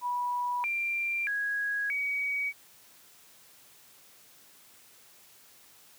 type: tone with pitch steps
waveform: sine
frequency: 978 / 2372 / 1656 / 2262 Hz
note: B5 / D7 / G#6 / C#7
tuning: -17 / +17 / -5 / +34 cents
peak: -28 dBFS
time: 0.01-2.53 s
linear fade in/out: 50 ms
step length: 630 ms
effects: white hiss -57 dBFS RMS until 5.98 s + high-pass 80 Hz 12 dB/octave